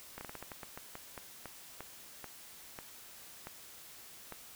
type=slowing click train; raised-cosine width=0.5 ms; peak=-28 dBFS; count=17; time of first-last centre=0.18-4.323 s; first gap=30 ms; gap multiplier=1.25; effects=white hiss -53 dBFS RMS until 4.55 s